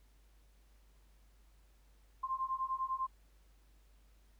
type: beating tone pair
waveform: sine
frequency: 1046.5 / 1056.5 Hz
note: C6 / C6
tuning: 0 / +16 cents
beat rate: 10 Hz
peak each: -38 / -37 dBFS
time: 2.23-3.07 s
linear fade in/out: 10 ms
effects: added 50 Hz sine -62 dBFS peak until 4.39 s + pink hiss -73 dBFS RMS until 4.39 s